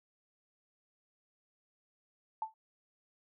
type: tone with exponential decay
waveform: sine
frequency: 880 Hz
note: A5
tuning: in tune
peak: -29 dBFS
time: 2.42-2.54 s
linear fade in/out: 2 ms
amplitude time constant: 24 ms
effects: none